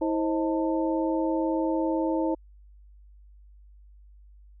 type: tone cluster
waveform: sine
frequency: 323.5 / 529 / 627 / 891 Hz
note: E4 / C5 / D#5 / A5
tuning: -32 / +19 / +13 / +22 cents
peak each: -25 / -30 / -34 / -33 dBFS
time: 0.01-2.35 s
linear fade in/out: 10 ms
effects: added 50 Hz sine -49 dBFS peak until 4.6 s